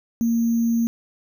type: tone with sample-and-hold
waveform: sine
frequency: 231.4 Hz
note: A#3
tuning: 13 cents flat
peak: -17 dBFS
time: 0.21-0.87 s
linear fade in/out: 0 ms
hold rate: 6300 Hz
effects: none